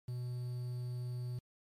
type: tone with quantisation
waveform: triangle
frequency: 123.47 Hz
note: B2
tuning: in tune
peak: -35 dBFS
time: 0.08-1.39 s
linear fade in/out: 5 ms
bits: 10
effects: MP3 64 kbps